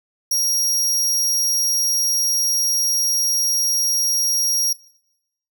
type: tone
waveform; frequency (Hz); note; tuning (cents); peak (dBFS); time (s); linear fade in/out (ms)
sawtooth; 5630; F8; +13; -14; 0.31-4.73; 5
effects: noise-tail reverb RT60 0.8 s tail -20 dB re dry